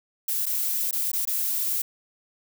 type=noise with dropouts; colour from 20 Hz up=violet; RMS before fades=-26 dBFS; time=0.28-1.82 s; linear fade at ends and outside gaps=5 ms; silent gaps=0.457-0.464 / 0.911-0.927 / 1.117-1.132 / 1.253-1.273 s; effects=none